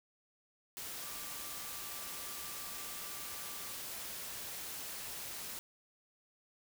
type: tone in noise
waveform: sine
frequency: 1174.7 Hz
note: D6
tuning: in tune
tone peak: -55 dBFS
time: 1.02-3.72 s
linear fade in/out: 0 ms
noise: white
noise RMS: -44 dBFS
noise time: 0.77-5.59 s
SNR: -14 dB
effects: none